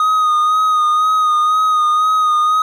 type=tone with vibrato; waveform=triangle; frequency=1244.5 Hz; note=D#6; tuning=in tune; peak=-9 dBFS; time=0-2.62 s; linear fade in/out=2 ms; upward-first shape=sine; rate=2 Hz; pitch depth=30 cents each way; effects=none